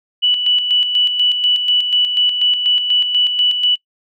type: tone with tremolo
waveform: sine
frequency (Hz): 2960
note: F#7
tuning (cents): 0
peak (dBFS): -10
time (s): 0.22-3.76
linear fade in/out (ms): 20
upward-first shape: square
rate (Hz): 4.1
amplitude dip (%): 50
effects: noise-tail reverb RT60 0.1 s tail -21 dB re dry